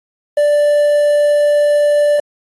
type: tone with quantisation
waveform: triangle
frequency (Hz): 587.3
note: D5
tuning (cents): 0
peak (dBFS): -7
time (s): 0.37-2.2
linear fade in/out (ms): 5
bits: 6
effects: AAC 32 kbps